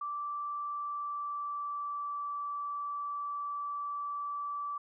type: tone with pitch glide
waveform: sine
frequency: 1168 to 1158.6 Hz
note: D6 to D6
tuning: -10 to -24 cents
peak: -34 dBFS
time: 0.01-4.78 s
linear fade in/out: 5 ms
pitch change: -14 cents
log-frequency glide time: 0.62-2.38 s
effects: none